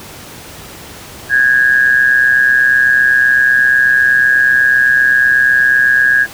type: tone with amplitude modulation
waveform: sine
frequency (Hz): 1645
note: G#6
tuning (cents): -17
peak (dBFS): -4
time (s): 1.29-6.27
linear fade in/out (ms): 50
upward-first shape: sine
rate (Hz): 128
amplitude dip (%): 65
effects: pink hiss -32 dBFS RMS until 6.33 s + high-pass 60 Hz 12 dB/octave